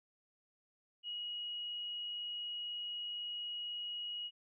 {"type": "tone", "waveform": "sine", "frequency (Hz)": 2899, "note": "F#7", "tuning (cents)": -36, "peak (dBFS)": -39, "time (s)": [1.03, 4.31], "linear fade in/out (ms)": 50, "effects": []}